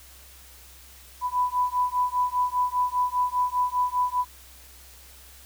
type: beating tone pair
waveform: sine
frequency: 991 / 996 Hz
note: B5 / B5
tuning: +6 / +14 cents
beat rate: 5 Hz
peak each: -25 dBFS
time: 1.21-4.25 s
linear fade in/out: 50 ms
effects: added 64 Hz sine -51 dBFS peak until 5.45 s + white hiss -50 dBFS RMS until 5.45 s